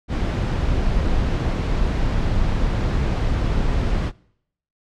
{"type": "noise", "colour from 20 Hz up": "brown", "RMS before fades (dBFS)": -20, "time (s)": [0.08, 4.12], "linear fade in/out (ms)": 50, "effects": ["noise-tail reverb RT60 0.7 s tail -23 dB re dry", "low-pass 5000 Hz 12 dB/octave"]}